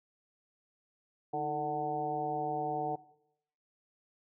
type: harmonic tone with a mistuned harmonic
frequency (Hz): 149.1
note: D3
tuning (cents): +27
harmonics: 1 / 2 / 3 / 4 / 5 / 6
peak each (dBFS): -44 / -41 / -38 / -44 / -33 / -43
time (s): 1.33-2.96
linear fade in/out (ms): 10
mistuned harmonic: 2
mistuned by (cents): +95
effects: noise-tail reverb RT60 0.7 s tail -18 dB re dry